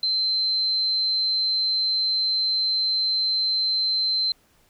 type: tone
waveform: sine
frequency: 4100 Hz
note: C8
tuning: 36 cents flat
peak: -20 dBFS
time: 0.03-4.32 s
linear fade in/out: 2 ms
effects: pink hiss -61 dBFS RMS until 4.69 s